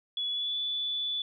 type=tone with pitch glide; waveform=sine; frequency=3400 to 3465 Hz; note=G#7 to A7; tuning=+40 to -27 cents; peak=-29 dBFS; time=0.17-1.22 s; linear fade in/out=2 ms; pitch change=+33 cents; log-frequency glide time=0.29-0.58 s; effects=none